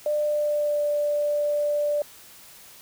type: tone with pitch glide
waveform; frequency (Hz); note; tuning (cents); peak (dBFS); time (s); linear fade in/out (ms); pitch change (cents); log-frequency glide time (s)
sine; 597 to 588.1; D5 to D5; +28 to +2; -21; 0.06-2.02; 2; -26; 0.2-0.84
effects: white hiss -48 dBFS RMS until 2.81 s